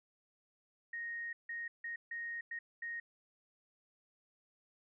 sine tone bursts at uneven times, 1864.7 Hz, A#6, in tune, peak -39 dBFS, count 6, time 0.93-1.33 / 1.49-1.68 / 1.84-1.96 / 2.11-2.41 / 2.51-2.59 / 2.82-3 s, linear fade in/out 5 ms, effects none

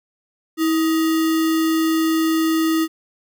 sine tone with sample-and-hold, 322.5 Hz, E4, 38 cents flat, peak -15 dBFS, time 0.57-2.88 s, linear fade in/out 50 ms, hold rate 1575 Hz, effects none

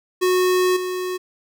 square tone with level steps, 366.3 Hz, F#4, 17 cents flat, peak -16 / -24 dBFS, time 0.21-1.18 s, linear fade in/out 20 ms, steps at 0.76 s, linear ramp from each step 10 ms, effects none

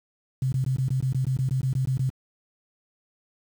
sine tone bursts, 130.9 Hz, C3, 1 cent sharp, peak -21 dBFS, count 14, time 0.42-2.093 s, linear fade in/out 2 ms, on 100 ms, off 21 ms, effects high-pass 60 Hz 12 dB/octave + 8-bit

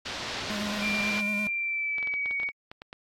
white low-pass noise, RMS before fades -36 dBFS, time 0.05-1.21 s, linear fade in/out 10 ms, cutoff 4800 Hz, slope 24 dB/octave
square tone with vibrato, 207.7 Hz, G#3, in tune, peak -32 dBFS, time 0.5-1.47 s, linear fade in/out 0 ms, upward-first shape square, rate 9 Hz, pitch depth 25 cents each way
sine tone with pitch glide, 2375 to 2244 Hz, D7 to C#7, +19 to +21 cents, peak -27 dBFS, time 0.8-2.52 s, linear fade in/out 50 ms, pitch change -98 cents, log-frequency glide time 1.48-2.36 s
clicks, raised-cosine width 0.3 ms, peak -25 dBFS, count 12, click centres 1.983 / 2.028 / 2.073 / 2.139 / 2.259 / 2.31 / 2.4 / 2.432 / 2.489 / 2.715 / 2.819 / 2.929 s
effects AAC 48 kbps

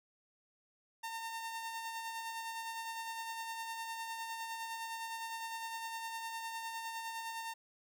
sawtooth tone with tremolo, 909 Hz, A#5, 44 cents flat, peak -35 dBFS, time 1.03-7.54 s, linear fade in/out 10 ms, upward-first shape sine, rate 9.8 Hz, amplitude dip 35%, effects none

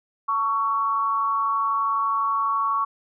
sine tone with amplitude modulation, 1117 Hz, C#6, 13 cents sharp, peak -17 dBFS, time 0.28-2.85 s, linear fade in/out 10 ms, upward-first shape sine, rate 219 Hz, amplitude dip 65%, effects none

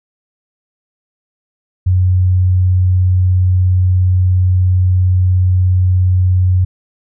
sine tone, 91.7 Hz, F#2, 15 cents flat, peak -8 dBFS, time 1.86-6.65 s, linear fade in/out 10 ms, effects none

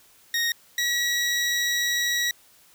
20% pulse tone pair in turn, 1867 / 1921.7 Hz, A#6 / B6, +2 / -48 cents, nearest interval unison, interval 50 cents, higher second, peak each -17 dBFS, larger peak neither, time 0.34-0.52 / 0.78-2.31 s, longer second, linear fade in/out 2 ms, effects white hiss -56 dBFS RMS until 2.74 s

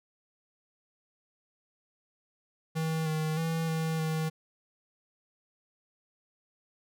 square tone with pitch steps, 160.2 / 156.6 / 163.3 / 160.8 / 158.6 Hz, E3 / D#3 / E3 / E3 / D#3, -49 / +11 / -16 / -43 / +33 cents, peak -29 dBFS, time 2.75-4.3 s, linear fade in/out 20 ms, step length 310 ms, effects none

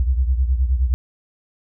sine beating tone pair, 62 / 71.6 Hz, B1 / D2, +7 / -43 cents, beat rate 9.6 Hz, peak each -16 / -22 dBFS, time 0-0.94 s, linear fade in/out 0 ms, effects none

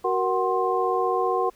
sine tone cluster, 373.8 / 469.2 / 746 / 1055 Hz, F#4 / A#4 / F#5 / C6, +18 / +11 / +14 / +14 cents, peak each -26 dBFS, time 0.04-1.5 s, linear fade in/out 10 ms, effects pink hiss -58 dBFS RMS until 1.55 s

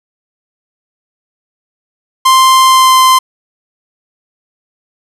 45% pulse tone with pitch glide, 1046.5 to 1038.1 Hz, C6 to C6, 0 to -14 cents, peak -4 dBFS, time 2.25-3.19 s, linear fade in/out 10 ms, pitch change -14 cents, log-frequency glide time 2.66-2.95 s, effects resampled to 32000 Hz + 7-bit

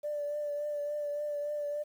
sine tone with vibrato, 587.3 Hz, D5, in tune, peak -31 dBFS, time 0.03-1.84 s, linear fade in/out 20 ms, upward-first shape triangle, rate 3.5 Hz, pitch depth 28 cents each way, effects tanh soft clip ceiling -27 dBFS + 10-bit

